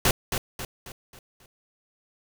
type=noise with echo; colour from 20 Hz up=pink; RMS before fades=-20 dBFS; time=0.05-0.11 s; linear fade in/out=2 ms; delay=270 ms; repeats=5; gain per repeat=-7 dB; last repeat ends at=1.46 s; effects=none